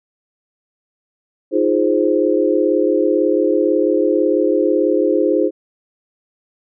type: chord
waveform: sine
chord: F minor seventh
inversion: third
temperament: equal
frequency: 311.1 / 349.2 / 415.3 / 523.3 Hz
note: Eb4 / F4 / Ab4 / C5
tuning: 0 / 0 / 0 / 0 cents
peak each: -18 dBFS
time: 1.51-5.51 s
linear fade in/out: 50 ms
effects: none